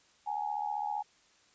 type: tone with amplitude modulation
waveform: sine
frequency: 833 Hz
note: G#5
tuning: 5 cents sharp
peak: -28 dBFS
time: 0.26-1.03 s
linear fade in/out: 20 ms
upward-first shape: sine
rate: 75.3 Hz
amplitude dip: 80%
effects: white hiss -65 dBFS RMS until 1.54 s + resampled to 16000 Hz